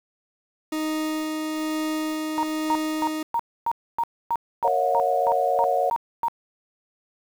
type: tone with tremolo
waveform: 40% pulse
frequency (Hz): 311.1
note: D#4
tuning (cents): 0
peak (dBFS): -23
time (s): 0.72-3.23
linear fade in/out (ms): 5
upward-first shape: sine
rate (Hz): 1.1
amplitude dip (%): 25
type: tone bursts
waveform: sine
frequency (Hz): 932.3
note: A#5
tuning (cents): 0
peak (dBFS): -20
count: 13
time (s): 2.38-6.283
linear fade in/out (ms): 0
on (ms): 51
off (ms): 270
type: chord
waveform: sine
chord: F# dominant seventh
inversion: first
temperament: equal with one note detuned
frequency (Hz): 466.2 / 554.4 / 659.3 / 726.4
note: A#4 / C#5 / E5 / F#5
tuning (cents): 0 / 0 / 0 / -32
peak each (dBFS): -28 / -24 / -28 / -22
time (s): 4.64-5.9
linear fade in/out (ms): 5
effects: 8-bit